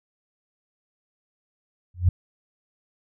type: tone with exponential growth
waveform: sine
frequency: 88.9 Hz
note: F2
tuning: 31 cents sharp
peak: -10 dBFS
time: 1.94-2.09 s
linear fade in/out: 5 ms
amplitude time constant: 32 ms
effects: none